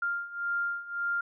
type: beating tone pair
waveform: sine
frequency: 1396.9 / 1398.7 Hz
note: F6 / F6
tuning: 0 / +2 cents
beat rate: 1.8 Hz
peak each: -34 / -31 dBFS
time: 0.02-1.21 s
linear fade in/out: 5 ms
effects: none